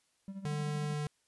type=tone with tremolo; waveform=triangle; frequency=194.6 Hz; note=G3; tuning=12 cents flat; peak=-36 dBFS; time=0.28-0.94 s; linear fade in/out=0 ms; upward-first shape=sine; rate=13 Hz; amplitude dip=70%
type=tone; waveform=square; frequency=148.7 Hz; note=D3; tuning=22 cents sharp; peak=-34 dBFS; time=0.45-1.07 s; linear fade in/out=2 ms
effects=white hiss -74 dBFS RMS until 1.27 s + resampled to 24000 Hz